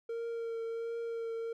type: tone with vibrato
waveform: triangle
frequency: 460.1 Hz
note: A#4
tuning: 23 cents flat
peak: -33 dBFS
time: 0.09-1.53 s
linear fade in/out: 5 ms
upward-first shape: triangle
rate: 1.4 Hz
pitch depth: 19 cents each way
effects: none